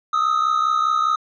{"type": "tone pair together", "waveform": "triangle", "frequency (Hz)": [1244.5, 1309.4], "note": ["D#6", "E6"], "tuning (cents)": [0, -12], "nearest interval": "minor second", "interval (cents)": 88, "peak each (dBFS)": [-16, -20], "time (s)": [0.13, 1.16], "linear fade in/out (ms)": 5, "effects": ["resampled to 16000 Hz"]}